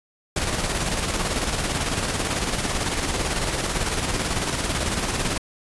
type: noise with tremolo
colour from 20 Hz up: pink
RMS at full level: -23 dBFS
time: 0.36-5.38 s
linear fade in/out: 5 ms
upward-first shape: square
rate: 18 Hz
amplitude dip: 40%
effects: resampled to 24000 Hz